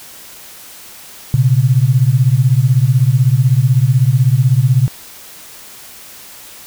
sine beating tone pair, 120 / 136 Hz, B2 / C#3, -49 / -33 cents, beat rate 16 Hz, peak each -11 / -11 dBFS, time 1.34-4.88 s, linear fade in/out 0 ms, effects white hiss -36 dBFS RMS until 6.66 s

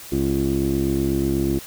15% pulse tone with low-pass filter, 68.2 Hz, C#2, 28 cents flat, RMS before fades -21 dBFS, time 0.12-1.59 s, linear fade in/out 5 ms, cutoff 360 Hz, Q 7, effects white hiss -39 dBFS RMS until 1.66 s

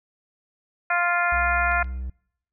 harmonic tone, 349.2 Hz, F4, in tune, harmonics 2 / 3 / 4 / 5 / 6 / 7, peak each -25 / -29 / -23 / -28 / -30 / -30 dBFS, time 0.9-1.83 s, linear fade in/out 5 ms
triangle tone, 63.6 Hz, C2, 48 cents flat, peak -26 dBFS, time 1.32-2.1 s, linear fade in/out 5 ms
clicks, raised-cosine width 0.3 ms, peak -31 / -34 dBFS, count 2, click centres 1.717 / 1.844 s
effects noise-tail reverb RT60 0.7 s tail -26 dB re dry

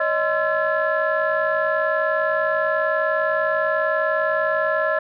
sine tone cluster, 567 / 627 / 1040 / 1347 / 1709 Hz, C#5 / D#5 / C6 / E6 / G#6, +39 / +13 / -11 / +37 / +49 cents, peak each -25 / -21 / -28 / -26 / -23 dBFS, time 0-4.99 s, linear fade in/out 5 ms, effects tanh soft clip ceiling -10 dBFS

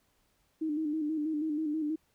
sine tone with vibrato, 307 Hz, D#4, 23 cents flat, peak -29 dBFS, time 0.61-1.96 s, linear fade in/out 10 ms, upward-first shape square, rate 6.2 Hz, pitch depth 54 cents each way, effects pink hiss -72 dBFS RMS until 2.14 s

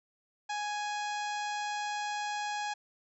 harmonic tone, 832 Hz, G#5, 3 cents sharp, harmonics 1 / 2 / 3 / 4 / 5 / 6 / 7 / 8 / 9, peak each -34 / -40 / -44 / -46 / -48 / -50 / -51 / -52 / -53 dBFS, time 0.49-2.74 s, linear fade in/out 10 ms, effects none

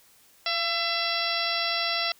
harmonic tone with a mistuned harmonic, 671 Hz, E5, 31 cents sharp, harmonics 1 / 2 / 3 / 4 / 5 / 6 / 7 / 8, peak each -33 / -33 / -33 / -33 / -33 / -33 / -33 / -33 dBFS, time 0.46-2.12 s, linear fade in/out 2 ms, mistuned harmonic 1, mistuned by +31 cents, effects white hiss -58 dBFS RMS until 2.19 s

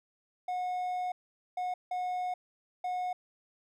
triangle tone bursts at uneven times, 727 Hz, F#5, 31 cents flat, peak -29 dBFS, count 4, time 0.48-1.12 / 1.57-1.74 / 1.91-2.34 / 2.84-3.13 s, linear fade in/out 5 ms, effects none

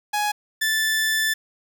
sawtooth tone pair in turn, 835 / 1757.1 Hz, G#5 / A6, +9 / -3 cents, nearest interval octave + minor second, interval 1288 cents, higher second, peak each -17 / -16 dBFS, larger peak second, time 0.13-0.32 / 0.61-1.34 s, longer second, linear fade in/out 10 ms, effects 8-bit

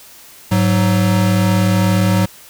square tone pair together, 103.8 / 186.24 Hz, G#2 / F#3, 0 / +12 cents, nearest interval minor seventh, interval 1012 cents, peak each -15 dBFS, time 0.51-2.26 s, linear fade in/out 10 ms, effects white hiss -41 dBFS RMS until 2.49 s

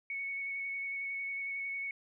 sine tone with vibrato, 2217 Hz, C#7, in tune, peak -35 dBFS, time 0.1-1.91 s, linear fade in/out 2 ms, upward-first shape square, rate 11 Hz, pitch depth 10 cents each way, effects none

